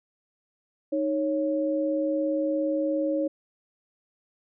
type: tone pair together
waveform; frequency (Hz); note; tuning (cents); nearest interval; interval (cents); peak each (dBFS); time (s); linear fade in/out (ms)
sine; 310.2 / 552.7; D#4 / C#5; -5 / -5; minor seventh; 1000; -26; 0.92-3.28; 10
effects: none